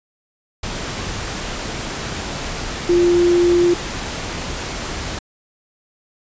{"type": "tone in noise", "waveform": "sine", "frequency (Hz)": 349.2, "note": "F4", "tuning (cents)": 0, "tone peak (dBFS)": -11, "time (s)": [2.89, 3.74], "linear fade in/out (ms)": 5, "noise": "pink", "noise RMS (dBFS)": -26, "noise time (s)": [0.63, 5.19], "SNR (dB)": 12, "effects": ["resampled to 16000 Hz"]}